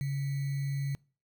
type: tone with sample-and-hold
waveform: sine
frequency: 139 Hz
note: C#3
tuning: 5 cents sharp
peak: -29 dBFS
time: 0.01-0.95 s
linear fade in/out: 0 ms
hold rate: 2100 Hz
effects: noise-tail reverb RT60 0.4 s tail -25 dB re dry